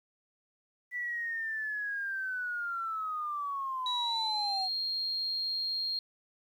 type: linear sweep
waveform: sine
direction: down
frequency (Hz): 1975.5 to 740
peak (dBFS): -32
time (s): 0.91-4.69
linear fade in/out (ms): 50
type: tone with pitch glide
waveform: sine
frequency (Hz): 3900 to 4228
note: B7 to C8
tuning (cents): -23 to +17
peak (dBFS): -30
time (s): 3.86-5.99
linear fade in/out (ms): 2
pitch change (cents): +140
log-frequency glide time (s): 4.03-4.65
effects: tanh soft clip ceiling -23 dBFS + 11-bit